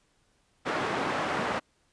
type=band-pass noise; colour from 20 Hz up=white; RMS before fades=-30 dBFS; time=0.65-1.6 s; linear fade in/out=20 ms; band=150 to 1300 Hz; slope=12 dB/octave; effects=pink hiss -69 dBFS RMS until 1.92 s + resampled to 22050 Hz